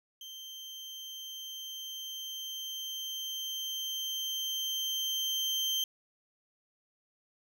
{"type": "tone with level ramp", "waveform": "35% pulse", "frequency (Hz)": 3135, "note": "G7", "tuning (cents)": -1, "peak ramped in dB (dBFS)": [-42, -27], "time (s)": [0.21, 5.84], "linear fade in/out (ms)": 2, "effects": []}